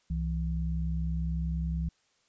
sine tone pair together, 65.41 / 164.82 Hz, C2 / E3, 0 / 0 cents, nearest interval octave + major third, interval 1600 cents, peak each -30 / -32 dBFS, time 0.1-1.89 s, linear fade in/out 5 ms, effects white hiss -70 dBFS RMS until 2.28 s + resampled to 16000 Hz

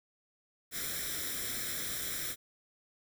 white noise with comb filter, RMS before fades -37 dBFS, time 0.71-2.36 s, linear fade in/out 50 ms, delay 0.54 ms, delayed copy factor +0.75, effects none

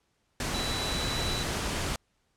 sine tone in noise, 3951 Hz, B7, in tune, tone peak -34 dBFS, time 0.54-1.43 s, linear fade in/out 2 ms, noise pink, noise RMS -31 dBFS, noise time 0.4-1.96 s, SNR -6 dB, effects pink hiss -73 dBFS RMS until 2.36 s + low-pass 9000 Hz 12 dB/octave

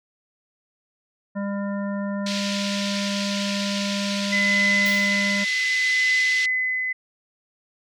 harmonic tone, 200.4 Hz, G3, 38 cents sharp, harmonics 1 / 3 / 5 / 7 / 9, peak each -25 / -32 / -38 / -41 / -41 dBFS, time 1.35-5.45 s, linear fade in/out 20 ms
white band-pass noise, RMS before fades -30 dBFS, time 2.26-6.46 s, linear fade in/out 5 ms, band 2100 to 5200 Hz, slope 24 dB/octave
sine tone with tremolo, 2025 Hz, B6, 43 cents sharp, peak -17 dBFS, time 4.32-6.93 s, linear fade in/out 10 ms, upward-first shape triangle, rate 0.69 Hz, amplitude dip 50%
violet noise with exponential decay, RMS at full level -32 dBFS, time 4.86-5.19 s, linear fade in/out 2 ms, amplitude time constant 71 ms
effects none

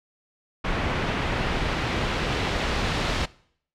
pink noise with low-pass filter sweep, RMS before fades -26 dBFS, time 0.64-3.26 s, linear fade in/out 10 ms, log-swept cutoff 2400 to 4200 Hz, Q 0.93, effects noise-tail reverb RT60 0.6 s tail -21 dB re dry

